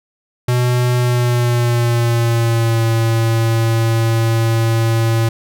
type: tone with pitch glide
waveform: square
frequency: 123.47 to 113.88 Hz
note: B2 to A#2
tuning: 0 to -40 cents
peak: -13 dBFS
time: 0.48-5.29 s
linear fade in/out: 5 ms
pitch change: -140 cents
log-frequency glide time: 0.96-2.84 s
effects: none